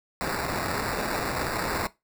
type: noise with sample-and-hold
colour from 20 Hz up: white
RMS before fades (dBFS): -29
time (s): 0.21-1.87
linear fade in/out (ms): 0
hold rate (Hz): 3150
effects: noise-tail reverb RT60 0.2 s tail -18 dB re dry